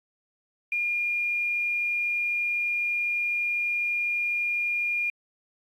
sine tone with quantisation, 2416 Hz, D7, 48 cents sharp, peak -24 dBFS, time 0.72-5.1 s, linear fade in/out 2 ms, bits 9, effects AAC 64 kbps

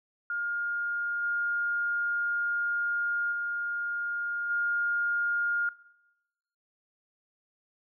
sine tone with level steps, 1415 Hz, F6, 22 cents sharp, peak -29 / -27 / -30 / -26 dBFS, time 0.3-5.69 s, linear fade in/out 2 ms, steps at 1.22 / 3.31 / 4.49 s, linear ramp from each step 20 ms, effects noise-tail reverb RT60 0.9 s tail -19 dB re dry

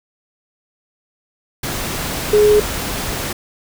sine tone in noise, 420 Hz, G#4, 19 cents sharp, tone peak -8 dBFS, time 2.33-2.6 s, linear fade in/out 5 ms, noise pink, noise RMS -23 dBFS, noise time 1.63-3.33 s, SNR +12 dB, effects none

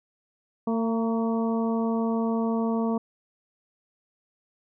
harmonic tone with a mistuned harmonic, 226.6 Hz, A#3, 49 cents flat, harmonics 1 / 2 / 3 / 4 / 5, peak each -24 / -30 / -34 / -36 / -38 dBFS, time 0.67-2.98 s, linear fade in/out 5 ms, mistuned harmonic 4, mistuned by +37 cents, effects none

